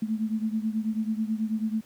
sine beating tone pair, 216.3 / 225.5 Hz, A3 / A3, -29 / +43 cents, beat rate 9.2 Hz, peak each -27 / -30 dBFS, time 0.02-1.81 s, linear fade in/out 5 ms, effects pink hiss -57 dBFS RMS until 1.85 s + high-pass 80 Hz 12 dB/octave

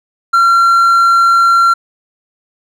triangle tone, 1369 Hz, F6, 35 cents flat, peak -4 dBFS, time 0.33-1.74 s, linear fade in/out 10 ms, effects none

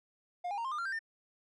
triangle tone with pitch steps, 710 / 810.9 / 926.1 / 1057.7 / 1207.9 / 1379.6 / 1575.6 / 1799.5 Hz, F5 / G#5 / A#5 / C6 / D6 / F6 / G6 / A6, +28 / -42 / -12 / +18 / +48 / -22 / +8 / +38 cents, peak -32 dBFS, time 0.44-0.992 s, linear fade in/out 10 ms, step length 69 ms, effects resampled to 24000 Hz

